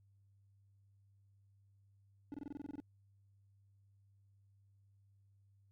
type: tone bursts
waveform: triangle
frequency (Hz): 288.4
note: D4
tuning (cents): -31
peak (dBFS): -40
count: 11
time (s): 2.32-2.801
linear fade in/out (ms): 0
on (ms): 21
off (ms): 25
effects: added 99 Hz sine -66 dBFS peak until 5.71 s + Opus 48 kbps